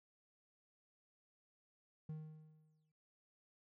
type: tone with exponential decay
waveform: triangle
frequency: 155.56 Hz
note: D#3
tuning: in tune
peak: -40 dBFS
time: 2.09-2.92 s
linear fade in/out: 5 ms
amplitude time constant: 180 ms
effects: none